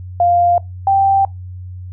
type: tone pair in turn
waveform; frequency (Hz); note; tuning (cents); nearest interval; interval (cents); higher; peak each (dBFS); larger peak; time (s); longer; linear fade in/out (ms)
sine; 698 / 783.5; F5 / G5; -1 / -1; major second; 200; second; -9; neither; 0.2-0.58 / 0.87-1.25; neither; 2
effects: noise-tail reverb RT60 0.2 s tail -23 dB re dry + added 91 Hz sine -27 dBFS peak until 1.92 s